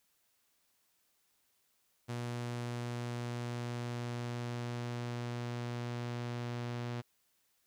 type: tone with low-pass filter sweep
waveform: sawtooth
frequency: 120.4 Hz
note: B2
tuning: 44 cents flat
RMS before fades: -39 dBFS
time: 2.08-7.02 s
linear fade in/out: 20 ms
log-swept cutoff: 9500 to 5100 Hz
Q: 0.78
effects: white hiss -75 dBFS RMS until 7.66 s